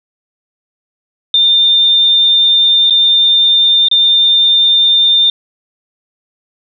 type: tone with dropouts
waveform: sine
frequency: 3605 Hz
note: A7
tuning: 41 cents sharp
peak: -6 dBFS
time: 1.34-5.3 s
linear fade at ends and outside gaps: 2 ms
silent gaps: 2.899-2.906 / 3.885-3.913 s
effects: none